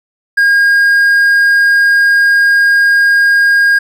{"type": "tone", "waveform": "triangle", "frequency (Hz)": 1624, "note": "G#6", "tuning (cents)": -39, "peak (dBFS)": -4, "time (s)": [0.37, 3.79], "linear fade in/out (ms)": 10, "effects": []}